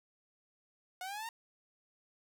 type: linear sweep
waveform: sawtooth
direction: up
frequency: 720 to 932.3 Hz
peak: -36 dBFS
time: 1.01-1.29 s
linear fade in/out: 2 ms
effects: none